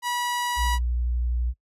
sawtooth tone, 971 Hz, B5, 30 cents flat, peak -21 dBFS, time 0.02-0.79 s, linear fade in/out 50 ms
sine tone with vibrato, 60.2 Hz, B1, 44 cents flat, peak -22 dBFS, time 0.56-1.54 s, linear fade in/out 50 ms, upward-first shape sine, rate 12 Hz, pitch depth 15 cents each way
effects noise-tail reverb RT60 0.1 s tail -22 dB re dry + resampled to 32000 Hz

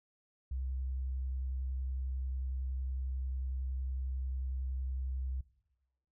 sine tone with vibrato, 65 Hz, C2, 11 cents flat, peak -34 dBFS, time 0.51-5.41 s, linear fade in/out 5 ms, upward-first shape sine, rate 11 Hz, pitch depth 16 cents each way, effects noise-tail reverb RT60 1.0 s tail -20 dB re dry

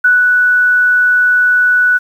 sine tone with ADSR envelope, 1480 Hz, F#6, in tune, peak -5 dBFS, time 0.04-1.99 s, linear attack 9 ms, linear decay 170 ms, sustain -2 dB, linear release 25 ms, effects 7-bit

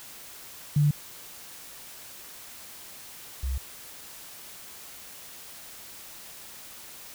sine tone pair in turn, 146.83 / 65.41 Hz, D3 / C2, 0 / 0 cents, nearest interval octave + major second, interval 1400 cents, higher first, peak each -18 / -26 dBFS, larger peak first, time 0.76-0.91 / 3.43-3.58 s, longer neither, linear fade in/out 5 ms, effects white hiss -45 dBFS RMS until 7.14 s

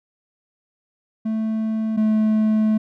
triangle tone pair in turn, 220 / 216.6 Hz, A3 / A3, 0 / -27 cents, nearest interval unison, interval 27 cents, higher first, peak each -18 / -13 dBFS, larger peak second, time 1.25-1.97 / 1.97-2.78 s, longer second, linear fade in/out 10 ms, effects none

